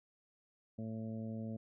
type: harmonic tone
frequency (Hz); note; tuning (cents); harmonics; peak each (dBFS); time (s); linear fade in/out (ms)
111.3; A2; +20; 1 / 2 / 3 / 4 / 5 / 6; -44 / -41 / -56 / -54 / -52 / -57; 0.78-1.57; 10
effects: none